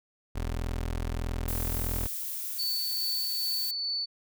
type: tone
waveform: 25% pulse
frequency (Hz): 41.61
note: E1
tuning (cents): +17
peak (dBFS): -26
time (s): 0.35-2.07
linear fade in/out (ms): 10
type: noise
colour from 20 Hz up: violet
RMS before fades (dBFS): -35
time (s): 1.48-3.71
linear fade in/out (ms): 2
type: tone with tremolo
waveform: sine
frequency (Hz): 4482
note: C#8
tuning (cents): +18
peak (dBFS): -28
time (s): 2.58-4.06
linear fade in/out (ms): 20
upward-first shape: sine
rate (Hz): 2.4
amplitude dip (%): 25
effects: none